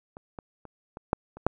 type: clicks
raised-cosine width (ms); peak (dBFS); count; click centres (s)
1; -28 / -24 / -30 / -25 / -8 / -29 / -7; 7; 0.169 / 0.388 / 0.653 / 0.971 / 1.131 / 1.37 / 1.466
effects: none